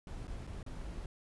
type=noise with dropouts; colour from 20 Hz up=brown; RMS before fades=-43 dBFS; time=0.07-1.06 s; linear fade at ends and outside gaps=2 ms; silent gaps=0.272-0.278 / 0.469-0.473 / 0.629-0.663 s; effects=resampled to 24000 Hz